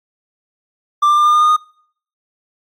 triangle tone with pitch steps, 1181 / 1189.2 / 1197.5 / 1205.8 / 1214.2 / 1222.6 / 1231.2 Hz, D6 / D6 / D6 / D6 / D#6 / D#6 / D#6, +9 / +21 / +33 / +45 / -43 / -31 / -19 cents, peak -7 dBFS, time 1.02-1.566 s, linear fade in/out 10 ms, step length 78 ms, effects noise-tail reverb RT60 0.6 s tail -25 dB re dry + AAC 48 kbps

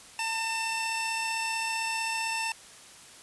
sawtooth tone pair together, 902.2 / 2671 Hz, A5 / E7, +43 / +22 cents, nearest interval octave + perfect fifth, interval 1879 cents, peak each -28 dBFS, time 0.19-2.52 s, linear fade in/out 2 ms, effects white hiss -50 dBFS RMS until 3.22 s + resampled to 24000 Hz

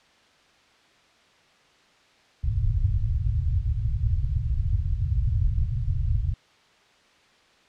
white low-pass noise, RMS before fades -24 dBFS, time 2.43-6.34 s, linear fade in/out 5 ms, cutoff 120 Hz, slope 48 dB/octave, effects white hiss -58 dBFS RMS until 7.68 s + low-pass 4000 Hz 12 dB/octave

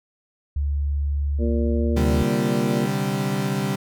sine tone with pitch glide, 71.6 to 75.03 Hz, D2 to D2, -43 to +38 cents, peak -20 dBFS, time 0.56-2.23 s, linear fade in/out 5 ms, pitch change +81 cents, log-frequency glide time 1.62-1.99 s
harmonic tone, 116.5 Hz, A#2, 1 cent flat, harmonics 2 / 3 / 4 / 5, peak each -24 / -28 / -30 / -32 dBFS, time 1.38-2.89 s, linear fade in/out 50 ms
35% pulse chord, C suspended second, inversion none, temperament equal, 130.81 / 146.83 / 196 Hz, C3 / D3 / G3, 0 / 0 / 0 cents, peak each -26 / -25 / -23 dBFS, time 1.96-3.76 s, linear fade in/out 10 ms
effects none

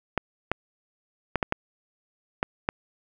clicks, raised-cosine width 0.5 ms, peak -8 dBFS, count 7, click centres 0.177 / 0.516 / 1.357 / 1.428 / 1.524 / 2.429 / 2.689 s, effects 8-bit

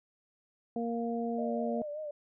harmonic tone, 233.1 Hz, A#3, in tune, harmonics 1 / 2 / 3, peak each -33 / -36 / -38 dBFS, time 0.76-1.82 s, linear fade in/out 2 ms
sine tone with vibrato, 602 Hz, D5, 43 cents sharp, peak -36 dBFS, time 1.38-2.11 s, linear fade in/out 5 ms, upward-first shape sine, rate 5.2 Hz, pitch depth 57 cents each way
effects none

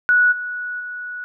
sine tone with level steps, 1469 Hz, F#6, 13 cents flat, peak -11 / -24 / -27 dBFS, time 0.09-1.24 s, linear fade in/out 0 ms, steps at 0.31 / 0.79 s, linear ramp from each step 20 ms, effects none

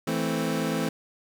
25% pulse chord, A minor, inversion second, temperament equal, 164.81 / 220 / 261.6 Hz, E3 / A3 / C4, 0 / 0 / 0 cents, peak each -26 dBFS, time 0.07-0.89 s, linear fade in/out 5 ms, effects none

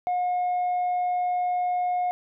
sine tone with tanh clipping, 720 Hz, F#5, 47 cents flat, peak -23 dBFS, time 0.07-2.11 s, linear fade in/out 0 ms, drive 1 dB, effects none

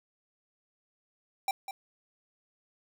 square tone with echo, 784 Hz, G5, in tune, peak -27 dBFS, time 1.48-1.51 s, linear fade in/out 2 ms, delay 200 ms, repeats 1, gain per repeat -10 dB, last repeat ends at 1.71 s, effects none

